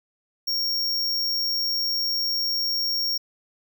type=tone; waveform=square; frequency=5540 Hz; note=F8; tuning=15 cents flat; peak=-23 dBFS; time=0.47-3.18 s; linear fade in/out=10 ms; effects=none